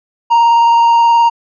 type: tone with vibrato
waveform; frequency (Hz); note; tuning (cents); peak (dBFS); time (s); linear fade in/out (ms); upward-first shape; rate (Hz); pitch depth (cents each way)
triangle; 932.3; A#5; 0; -4; 0.3-1.3; 20; square; 19; 10
effects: resampled to 16000 Hz